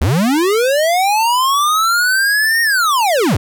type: linear two-way sweep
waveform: square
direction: up then down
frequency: 61.74 to 1864.7 to 61.74 Hz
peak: -12 dBFS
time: 0.01-3.37 s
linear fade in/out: 5 ms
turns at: 2.62 s
effects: none